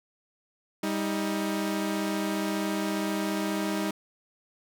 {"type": "tone pair together", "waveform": "sawtooth", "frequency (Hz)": [198.8, 315.6], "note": ["G3", "D#4"], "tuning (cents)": [25, 25], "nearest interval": "minor sixth", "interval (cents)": 800, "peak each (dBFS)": -26, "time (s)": [0.83, 3.91], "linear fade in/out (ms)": 5, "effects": []}